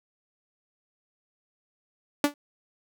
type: tone with exponential decay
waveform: sawtooth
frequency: 290 Hz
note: D4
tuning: 22 cents flat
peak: -12 dBFS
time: 2.24-2.34 s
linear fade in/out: 2 ms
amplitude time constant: 21 ms
effects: none